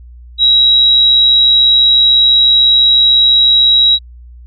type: tone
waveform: sine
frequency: 3858 Hz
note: B7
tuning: 41 cents flat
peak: -5 dBFS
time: 0.38-3.99 s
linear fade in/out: 50 ms
effects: added 60 Hz sine -32 dBFS peak until 4.46 s